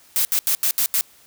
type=noise bursts at uneven times; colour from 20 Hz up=blue; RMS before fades=-19 dBFS; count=6; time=0.16-0.25 / 0.32-0.39 / 0.47-0.55 / 0.63-0.71 / 0.78-0.86 / 0.94-1.01 s; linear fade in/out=0 ms; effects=white hiss -52 dBFS RMS until 1.26 s